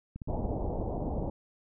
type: click train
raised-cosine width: 5 ms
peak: -27 dBFS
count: 12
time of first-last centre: 0.16-0.8 s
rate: 17.2 Hz
type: low-pass noise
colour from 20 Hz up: pink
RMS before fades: -33 dBFS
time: 0.28-1.3 s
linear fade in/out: 5 ms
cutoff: 850 Hz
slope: 48 dB/octave
effects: none